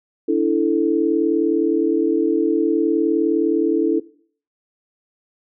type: chord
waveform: sine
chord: D suspended second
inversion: none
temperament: equal with one note detuned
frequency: 290.1 / 329.6 / 440 Hz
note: D4 / E4 / A4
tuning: -21 / 0 / 0 cents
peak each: -20 / -18 / -20 dBFS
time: 0.28-4 s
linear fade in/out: 10 ms
effects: noise-tail reverb RT60 0.5 s tail -19 dB re dry